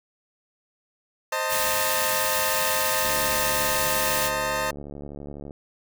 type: chord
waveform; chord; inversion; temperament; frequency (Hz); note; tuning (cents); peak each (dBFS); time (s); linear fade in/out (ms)
20% pulse; A diminished; first; equal with one note detuned; 523.3 / 622.3 / 895.9; C5 / Eb5 / A5; 0 / 0 / +31; -24; 1.32-4.71; 5
type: band-stop noise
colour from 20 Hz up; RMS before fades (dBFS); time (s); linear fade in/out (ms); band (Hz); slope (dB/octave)
white; -27; 1.48-4.31; 50; 300 to 1700; 24
type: click train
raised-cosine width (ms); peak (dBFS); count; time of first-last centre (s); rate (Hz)
2; -25; 178; 3.05-5.508; 72
effects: none